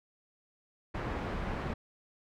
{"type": "low-pass noise", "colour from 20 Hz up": "pink", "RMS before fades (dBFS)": -36, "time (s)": [0.94, 1.74], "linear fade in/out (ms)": 10, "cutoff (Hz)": 1700, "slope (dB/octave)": 12}
{"type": "clicks", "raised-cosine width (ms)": 3, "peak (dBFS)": -25, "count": 2, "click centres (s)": [1.536, 1.702]}
{"effects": []}